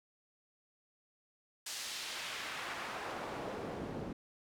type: noise with band-pass filter sweep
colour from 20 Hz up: pink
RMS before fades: -42 dBFS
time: 1.66-4.13 s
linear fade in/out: 5 ms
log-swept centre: 6000 to 240 Hz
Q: 0.84
effects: none